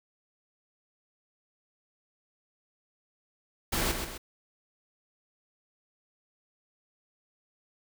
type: noise with echo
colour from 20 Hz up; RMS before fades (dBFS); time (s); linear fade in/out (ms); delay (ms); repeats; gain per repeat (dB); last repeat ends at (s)
pink; -29; 3.72-3.92; 10; 130; 2; -6; 4.18
effects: none